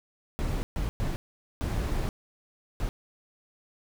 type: noise bursts at uneven times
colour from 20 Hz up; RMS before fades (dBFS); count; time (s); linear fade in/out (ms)
brown; -29; 5; 0.39-0.63 / 0.76-0.89 / 1-1.16 / 1.61-2.09 / 2.8-2.89; 0
effects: none